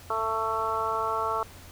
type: harmonic tone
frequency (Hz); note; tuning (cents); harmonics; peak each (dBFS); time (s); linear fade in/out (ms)
222.2; A3; +17; 2 / 3 / 4 / 5 / 6; -34 / -34 / -32 / -30 / -31; 0.1-1.43; 2
effects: added 88 Hz sine -49 dBFS peak until 1.71 s + pink hiss -49 dBFS RMS until 1.71 s